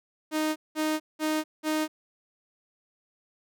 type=tone bursts; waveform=sawtooth; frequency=310 Hz; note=D#4; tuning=6 cents flat; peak=-21 dBFS; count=4; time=0.31-1.88 s; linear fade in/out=50 ms; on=250 ms; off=190 ms; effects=none